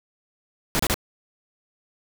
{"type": "noise bursts", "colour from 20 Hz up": "pink", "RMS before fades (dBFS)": -22, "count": 3, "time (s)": [0.75, 0.942], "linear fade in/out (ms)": 0, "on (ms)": 44, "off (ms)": 30, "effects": []}